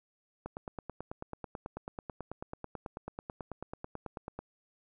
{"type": "click train", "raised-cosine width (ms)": 1, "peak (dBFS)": -25, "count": 37, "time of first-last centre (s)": [0.46, 4.39], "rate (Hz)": 9.16, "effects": []}